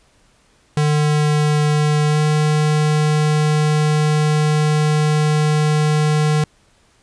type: tone with pitch glide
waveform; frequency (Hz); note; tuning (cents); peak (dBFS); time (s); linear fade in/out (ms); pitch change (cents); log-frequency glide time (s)
square; 150.1 to 151.84; D3 to D#3; +38 to -42; -14; 0.77-6.44; 2; +20; 2.08-2.19
effects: pink hiss -56 dBFS RMS until 7.02 s + resampled to 22050 Hz